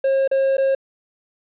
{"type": "tone with dropouts", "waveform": "triangle", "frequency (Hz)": 539, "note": "C#5", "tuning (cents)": -49, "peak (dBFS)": -13, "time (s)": [0.04, 0.75], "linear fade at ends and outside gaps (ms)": 5, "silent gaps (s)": [[0.277, 0.313], [0.57, 0.58]], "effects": ["resampled to 8000 Hz", "9-bit"]}